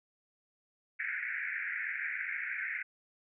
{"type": "band-pass noise", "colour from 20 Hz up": "white", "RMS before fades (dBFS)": -37, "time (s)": [0.99, 2.83], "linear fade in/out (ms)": 10, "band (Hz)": [1500, 2300], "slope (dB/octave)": 96, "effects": []}